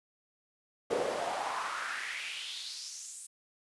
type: noise with high-pass filter sweep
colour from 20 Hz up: brown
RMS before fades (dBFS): -37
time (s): 0.9-3.27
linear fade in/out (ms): 10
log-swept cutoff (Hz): 430 to 8900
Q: 3.7
effects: resampled to 24000 Hz